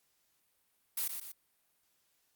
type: noise with echo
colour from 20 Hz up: blue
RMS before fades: -34 dBFS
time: 0.97-1.08 s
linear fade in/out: 5 ms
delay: 120 ms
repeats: 2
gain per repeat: -6 dB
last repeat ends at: 1.32 s
effects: white hiss -75 dBFS RMS until 2.35 s + Opus 48 kbps